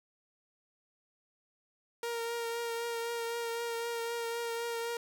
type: tone with vibrato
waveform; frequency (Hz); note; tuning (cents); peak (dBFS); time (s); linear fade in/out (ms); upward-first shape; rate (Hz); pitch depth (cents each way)
sawtooth; 466.2; A#4; 0; -30; 2.03-4.97; 2; triangle; 3.9; 22
effects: none